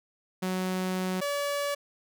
sawtooth tone pair in turn, 185.4 / 572.5 Hz, F#3 / D5, +4 / -44 cents, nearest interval octave + minor sixth, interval 1952 cents, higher second, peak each -24 dBFS, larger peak neither, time 0.42-1.21 / 1.21-1.75 s, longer first, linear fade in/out 10 ms, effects none

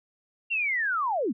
sine linear sweep, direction down, 2790 to 181.2 Hz, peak -24 dBFS, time 0.5-1.33 s, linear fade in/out 20 ms, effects none

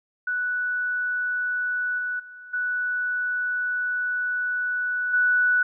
sine tone with level steps, 1480 Hz, F#6, in tune, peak -23 / -25 / -40 / -23 / -17 dBFS, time 0.27-5.63 s, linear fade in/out 5 ms, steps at 1.98 / 2.19 / 2.53 / 5.13 s, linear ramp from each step 10 ms, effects none

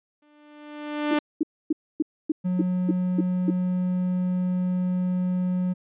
sawtooth tone with exponential growth, 297.2 Hz, D4, 21 cents sharp, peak -15 dBFS, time 0.22-1.19 s, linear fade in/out 5 ms, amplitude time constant 210 ms
sine tone bursts, 311.1 Hz, D#4, in tune, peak -18 dBFS, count 9, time 1.11-3.504 s, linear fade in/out 5 ms, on 26 ms, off 270 ms
triangle tone, 181.7 Hz, F#3, 31 cents flat, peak -20 dBFS, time 2.44-5.74 s, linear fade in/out 20 ms
effects resampled to 8000 Hz

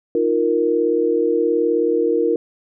sine chord, Eb suspended second, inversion none, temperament just, 311.1 / 350 / 466.7 Hz, Eb4 / F4 / Bb4, 0 / +4 / +2 cents, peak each -22 / -20 / -17 dBFS, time 0.15-2.36 s, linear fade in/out 2 ms, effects none

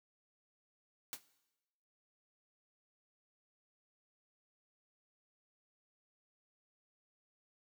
white noise with exponential decay, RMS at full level -38 dBFS, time 1.13-1.22 s, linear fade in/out 0 ms, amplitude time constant 18 ms, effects noise-tail reverb RT60 1.0 s tail -18 dB re dry + high-pass 100 Hz 12 dB/octave

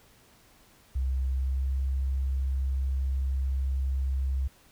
sine tone with pitch glide, 65.4 to 66.62 Hz, C2 to C2, 0 to +32 cents, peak -25 dBFS, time 0.95-4.48 s, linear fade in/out 10 ms, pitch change +32 cents, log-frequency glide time 1.27-1.7 s, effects pink hiss -59 dBFS RMS until 4.71 s

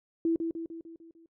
sine tone with echo, 330.3 Hz, E4, 4 cents sharp, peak -23 dBFS, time 0.25-0.36 s, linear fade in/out 2 ms, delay 150 ms, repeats 6, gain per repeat -5 dB, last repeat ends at 1.26 s, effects noise-tail reverb RT60 0.1 s tail -23 dB re dry

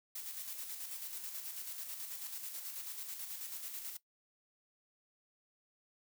blue noise with tremolo, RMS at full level -43 dBFS, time 0.15-3.97 s, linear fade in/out 5 ms, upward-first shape square, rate 9.2 Hz, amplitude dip 40%, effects noise-tail reverb RT60 0.1 s tail -17 dB re dry

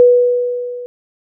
sine tone with level ramp, 490 Hz, B4, 14 cents flat, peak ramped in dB -3 to -25 dBFS, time 0-0.86 s, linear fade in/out 0 ms, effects none

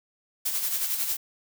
blue noise with tremolo, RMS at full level -26 dBFS, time 0.45-1.17 s, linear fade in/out 10 ms, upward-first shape sine, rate 11 Hz, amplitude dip 50%, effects none

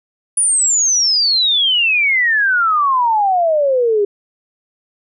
sine exponential sweep, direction down, 9850 to 397.8 Hz, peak -11 dBFS, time 0.37-4.05 s, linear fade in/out 5 ms, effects none

